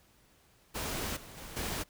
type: noise with level steps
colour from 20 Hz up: pink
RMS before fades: -36 / -50 / -46 / -36 dBFS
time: 0.74-1.84 s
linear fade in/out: 20 ms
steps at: 1.16 / 1.37 / 1.56 s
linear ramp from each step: 10 ms
effects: pink hiss -65 dBFS RMS until 1.89 s